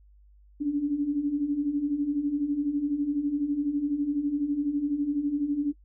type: beating tone pair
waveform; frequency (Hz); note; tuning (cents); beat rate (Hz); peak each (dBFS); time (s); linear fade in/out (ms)
sine; 280 / 292; C#4 / D4; +18 / -10; 12; -31 / -25; 0.6-5.73; 20
effects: noise-tail reverb RT60 0.1 s tail -23 dB re dry + added 50 Hz sine -53 dBFS peak until 5.84 s